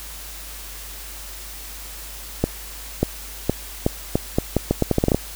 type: accelerating click train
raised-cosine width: 2 ms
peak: -3 dBFS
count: 15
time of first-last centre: 2.44-5.146 s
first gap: 590 ms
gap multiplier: 0.79
effects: added 50 Hz sine -38 dBFS peak until 5.35 s + white hiss -37 dBFS RMS until 5.35 s